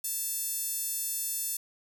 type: tone with high-pass filter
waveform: 5% pulse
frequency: 880 Hz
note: A5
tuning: in tune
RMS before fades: -33 dBFS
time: 0.04-1.57 s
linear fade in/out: 5 ms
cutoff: 11000 Hz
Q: 0.53
effects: none